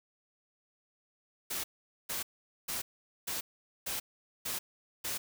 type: noise bursts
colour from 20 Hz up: white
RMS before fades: -36 dBFS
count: 7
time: 1.5-5.18 s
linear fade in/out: 10 ms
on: 140 ms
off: 450 ms
effects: none